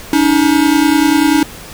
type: tone pair together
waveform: square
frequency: 285.3 / 315.5 Hz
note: C#4 / D#4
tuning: +50 / +24 cents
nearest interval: major second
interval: 174 cents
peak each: -12 dBFS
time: 0.13-1.43 s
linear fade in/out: 2 ms
effects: pink hiss -32 dBFS RMS until 1.73 s